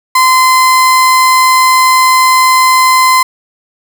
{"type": "tone", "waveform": "35% pulse", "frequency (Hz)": 1031, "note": "C6", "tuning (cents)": -26, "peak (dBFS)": -3, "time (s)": [0.15, 3.23], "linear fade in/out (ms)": 5, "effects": []}